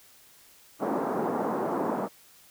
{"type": "band-pass noise", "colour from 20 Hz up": "pink", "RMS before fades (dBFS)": -29, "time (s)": [0.79, 2.09], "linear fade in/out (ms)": 50, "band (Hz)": [210, 1100], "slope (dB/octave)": 24, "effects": ["white hiss -56 dBFS RMS until 2.5 s"]}